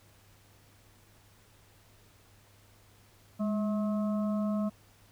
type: harmonic tone with a mistuned harmonic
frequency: 214.6 Hz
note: A3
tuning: 43 cents flat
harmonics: 1 / 3 / 5 / 6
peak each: -28 / -37 / -45 / -47 dBFS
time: 3.39-4.7 s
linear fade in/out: 20 ms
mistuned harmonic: 1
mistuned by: -62 cents
effects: added 101 Hz sine -62 dBFS peak until 5.11 s + pink hiss -62 dBFS RMS until 5.11 s